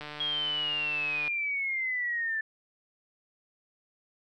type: click train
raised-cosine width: 0.3 ms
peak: -24 dBFS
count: 190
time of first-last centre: 0.01-1.278 s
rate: 149 Hz
type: exponential sweep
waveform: sine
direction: down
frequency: 3287 to 1755 Hz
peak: -28 dBFS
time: 0.2-2.41 s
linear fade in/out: 5 ms
effects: none